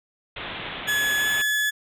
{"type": "low-pass noise", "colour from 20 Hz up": "white", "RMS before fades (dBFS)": -34, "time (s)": [0.36, 1.42], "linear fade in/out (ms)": 5, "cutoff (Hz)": 3700, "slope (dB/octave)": 96}
{"type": "tone with pitch glide", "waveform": "35% pulse", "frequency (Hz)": [1700, 1710.8], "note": ["G#6", "A6"], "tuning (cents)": [40, -49], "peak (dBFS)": -19, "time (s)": [0.87, 1.71], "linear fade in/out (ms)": 20, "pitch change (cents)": 11, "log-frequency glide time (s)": [1.18, 1.27]}
{"effects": []}